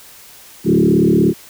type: tone with frequency modulation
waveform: sine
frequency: 269.9 Hz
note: C#4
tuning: 46 cents flat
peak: -9 dBFS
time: 0.64-1.34 s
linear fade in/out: 50 ms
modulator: 36.6 Hz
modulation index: 3.3
effects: white hiss -41 dBFS RMS until 1.49 s